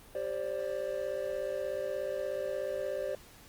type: chord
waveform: triangle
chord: G suspended fourth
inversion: none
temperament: equal with one note detuned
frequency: 392 / 530.6 / 587.3 Hz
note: G4 / C5 / D5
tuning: 0 / +24 / 0 cents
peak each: -38 / -34 / -34 dBFS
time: 0.15-3.15 s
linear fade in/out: 2 ms
effects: pink hiss -55 dBFS RMS until 3.48 s + Opus 32 kbps